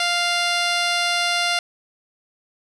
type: tone with low-pass filter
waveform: 10% pulse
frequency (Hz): 698.5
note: F5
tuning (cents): 0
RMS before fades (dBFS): -21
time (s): 0-1.59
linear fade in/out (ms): 2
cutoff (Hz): 6900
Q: 2.1
effects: none